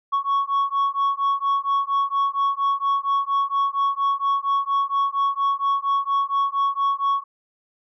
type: beating tone pair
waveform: sine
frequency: 1108.7 / 1113 Hz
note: C#6 / C#6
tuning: 0 / +7 cents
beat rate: 4.3 Hz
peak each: -20 dBFS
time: 0.12-7.24 s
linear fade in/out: 20 ms
effects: tanh soft clip ceiling -16 dBFS